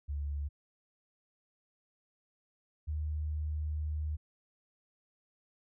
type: tone pair in turn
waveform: sine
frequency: 72 / 76.28 Hz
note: D2 / D#2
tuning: -34 / -34 cents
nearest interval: minor second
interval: 100 cents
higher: second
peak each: -33 / -32 dBFS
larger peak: second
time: 0.08-0.49 / 2.87-4.17 s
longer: second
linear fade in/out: 20 ms
effects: none